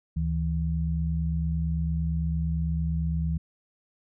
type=tone pair together; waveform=sine; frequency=73.42 / 162.27 Hz; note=D2 / E3; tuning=0 / -27 cents; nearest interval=octave + major second; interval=1373 cents; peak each=-27 dBFS; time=0.16-3.38 s; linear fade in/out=10 ms; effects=none